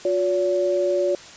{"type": "tone pair together", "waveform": "sine", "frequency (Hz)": [359.2, 569.6], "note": ["F4", "C#5"], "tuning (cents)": [49, 47], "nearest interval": "minor sixth", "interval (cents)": 798, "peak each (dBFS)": [-22, -20], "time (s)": [0.05, 1.15], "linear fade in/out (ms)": 2, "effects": ["white hiss -42 dBFS RMS until 1.36 s", "resampled to 16000 Hz"]}